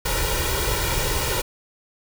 pink noise with comb filter, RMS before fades -23 dBFS, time 0.05-1.42 s, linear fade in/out 10 ms, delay 2.1 ms, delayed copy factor +0.85, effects none

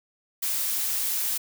blue noise, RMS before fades -27 dBFS, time 0.42-1.38 s, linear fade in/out 10 ms, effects none

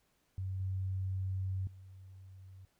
sine tone with level steps, 94.7 Hz, F#2, 41 cents sharp, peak -35 / -33 / -50 dBFS, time 0.38-2.65 s, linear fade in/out 0 ms, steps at 0.6 / 1.67 s, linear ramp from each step 2 ms, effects pink hiss -75 dBFS RMS until 2.79 s

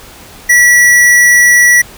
square tone, 1944 Hz, B6, 28 cents flat, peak -4 dBFS, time 0.49-1.82 s, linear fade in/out 10 ms, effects pink hiss -34 dBFS RMS until 1.97 s

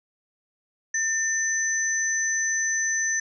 sine tone pair together, 1800 / 6054 Hz, A6 / F#8, +39 / +39 cents, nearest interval octave + major sixth, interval 2100 cents, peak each -25 dBFS, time 0.94-3.2 s, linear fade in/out 5 ms, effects none

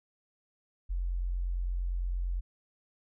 sine tone, 44.39 Hz, F1, 29 cents sharp, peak -29 dBFS, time 0.89-2.41 s, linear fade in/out 20 ms, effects none

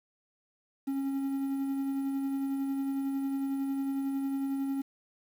triangle tone with tremolo, 273.2 Hz, C#4, 25 cents flat, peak -26 dBFS, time 0.87-4.82 s, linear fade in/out 10 ms, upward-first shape triangle, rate 11 Hz, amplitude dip 30%, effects 9-bit

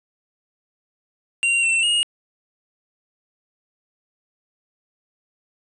square tone with pitch steps, 2763 / 2695 / 2862 Hz, F7 / E7 / F7, -19 / +38 / +42 cents, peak -17 dBFS, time 1.43-2.03 s, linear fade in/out 0 ms, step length 200 ms, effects resampled to 22050 Hz + 9-bit

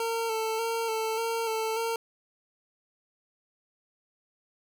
25% pulse tone with vibrato, 450.3 Hz, A4, 40 cents sharp, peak -24 dBFS, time 0-1.96 s, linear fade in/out 2 ms, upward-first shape square, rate 1.7 Hz, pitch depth 27 cents each way, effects none

